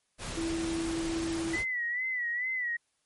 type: noise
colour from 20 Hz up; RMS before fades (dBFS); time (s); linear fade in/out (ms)
pink; -38; 0.18-1.65; 50
type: tone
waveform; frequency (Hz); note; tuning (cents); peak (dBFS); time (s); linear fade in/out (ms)
sine; 329.6; E4; 0; -30; 0.37-1.56; 5
type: tone with vibrato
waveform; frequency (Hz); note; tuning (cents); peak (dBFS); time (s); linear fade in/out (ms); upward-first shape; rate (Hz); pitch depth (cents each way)
sine; 1970; B6; -5; -29; 1.53-2.77; 10; sine; 2.3; 81
effects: white hiss -75 dBFS RMS until 3.05 s + MP3 48 kbps